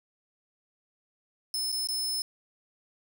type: tone with dropouts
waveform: sawtooth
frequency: 5230 Hz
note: E8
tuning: 15 cents flat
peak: -26 dBFS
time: 1.54-2.22 s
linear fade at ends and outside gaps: 1 ms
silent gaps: 1.719-1.725 / 1.872-1.887 s
effects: none